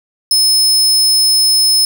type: tone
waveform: sawtooth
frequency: 5200 Hz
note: E8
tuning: 24 cents flat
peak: -6 dBFS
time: 0.31-1.85 s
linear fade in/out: 2 ms
effects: 7-bit